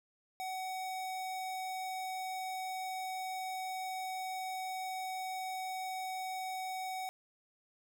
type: tone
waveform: square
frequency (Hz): 751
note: F#5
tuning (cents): +26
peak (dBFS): -38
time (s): 0.4-7.09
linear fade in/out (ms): 0
effects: none